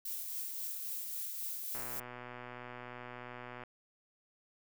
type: noise with tremolo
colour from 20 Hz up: violet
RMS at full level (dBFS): -39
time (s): 0.05-2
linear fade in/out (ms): 5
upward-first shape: triangle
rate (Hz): 3.7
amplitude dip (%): 35
type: click train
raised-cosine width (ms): 0.5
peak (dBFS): -31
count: 233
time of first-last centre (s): 1.75-3.636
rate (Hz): 123
effects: none